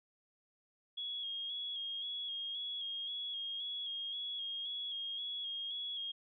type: tone with vibrato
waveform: sine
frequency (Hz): 3304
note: G#7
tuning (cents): -10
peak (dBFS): -38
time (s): 0.97-6.12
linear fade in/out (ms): 10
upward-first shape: square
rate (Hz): 1.9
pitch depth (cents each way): 29
effects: none